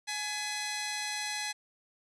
10% pulse tone pair together, 841.8 / 2016 Hz, G#5 / B6, +23 / +35 cents, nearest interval octave + minor third, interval 1512 cents, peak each -27 dBFS, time 0.07-1.53 s, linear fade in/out 20 ms, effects resampled to 22050 Hz

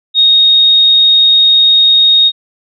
sine tone, 3729 Hz, A#7, in tune, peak -4 dBFS, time 0.14-2.32 s, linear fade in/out 50 ms, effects none

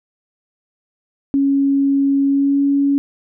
sine tone with pitch glide, 276.8 to 280.3 Hz, C#4 to C#4, -2 to +19 cents, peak -12 dBFS, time 1.34-2.98 s, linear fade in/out 0 ms, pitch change +21 cents, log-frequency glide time 2.26-2.61 s, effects none

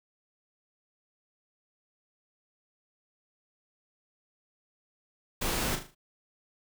pink noise with echo, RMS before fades -31 dBFS, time 5.41-5.76 s, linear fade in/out 10 ms, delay 38 ms, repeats 5, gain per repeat -7 dB, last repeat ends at 5.95 s, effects none

